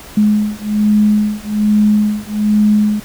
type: beating tone pair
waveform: sine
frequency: 210 / 211.2 Hz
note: G#3 / G#3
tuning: +19 / +29 cents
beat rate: 1.2 Hz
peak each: -13 dBFS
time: 0.17-3 s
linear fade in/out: 5 ms
effects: pink hiss -35 dBFS RMS until 3.04 s